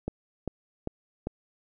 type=click train; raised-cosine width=2 ms; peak=-17 dBFS; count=4; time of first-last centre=0.08-1.27 s; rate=2.52 Hz; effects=none